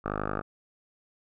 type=tone with low-pass filter; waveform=5% pulse; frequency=51.2 Hz; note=G#1; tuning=24 cents flat; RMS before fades=-32 dBFS; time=0.04-0.42 s; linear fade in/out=20 ms; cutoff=1200 Hz; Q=6.7; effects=none

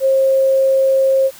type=tone; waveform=sine; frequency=535 Hz; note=C5; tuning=38 cents sharp; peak=-10 dBFS; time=0-1.31 s; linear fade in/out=50 ms; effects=white hiss -40 dBFS RMS until 1.39 s

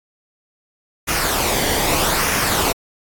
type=noise with flanger; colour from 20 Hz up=pink; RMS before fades=-19 dBFS; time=1.07-2.73 s; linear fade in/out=20 ms; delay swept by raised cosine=0.24 to 0.78 ms; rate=0.8 Hz; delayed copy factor=-0.5; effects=AAC 64 kbps

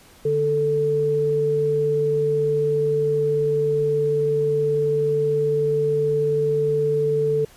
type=tone pair together; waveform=sine; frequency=146.83 / 440.7 Hz; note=D3 / A4; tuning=0 / +3 cents; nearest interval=octave + perfect fifth; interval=1903 cents; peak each=-26 / -18 dBFS; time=0.25-7.45 s; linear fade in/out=5 ms; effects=pink hiss -50 dBFS RMS until 7.56 s + resampled to 32000 Hz

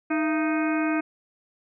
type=harmonic tone with a mistuned harmonic; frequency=311.1 Hz; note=D#4; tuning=in tune; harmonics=1 / 2 / 3 / 4 / 5 / 6 / 7 / 8; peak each=-23 / -31 / -37 / -34 / -33 / -42 / -37 / -36 dBFS; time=0.1-1.01 s; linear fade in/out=10 ms; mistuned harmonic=2; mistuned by=+130 cents; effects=none

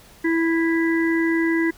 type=harmonic tone; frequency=329.6 Hz; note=E4; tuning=in tune; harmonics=1 / 3 / 5 / 6; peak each=-18 / -34 / -29 / -26 dBFS; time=0.24-1.71 s; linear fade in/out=10 ms; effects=pink hiss -49 dBFS RMS until 1.77 s

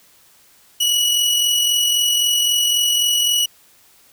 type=tone with amplitude modulation; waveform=sawtooth; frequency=2929 Hz; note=F#7; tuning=18 cents flat; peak=-10 dBFS; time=0.8-3.46 s; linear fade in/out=10 ms; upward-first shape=sine; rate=43.8 Hz; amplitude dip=35%; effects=white hiss -52 dBFS RMS until 4.12 s

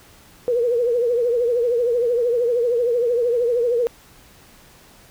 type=tone with vibrato; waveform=sine; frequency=478.3 Hz; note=A#4; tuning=44 cents sharp; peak=-16 dBFS; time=0.48-3.87 s; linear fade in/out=0 ms; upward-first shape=triangle; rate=13 Hz; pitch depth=96 cents each way; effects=pink hiss -49 dBFS RMS until 5.1 s

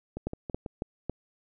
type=two click trains; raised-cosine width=2 ms; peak=-22 / -17 dBFS; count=4 / 4; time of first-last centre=0.17-0.662 / 0.27-1.096 s; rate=6.1 / 3.63 Hz; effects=none

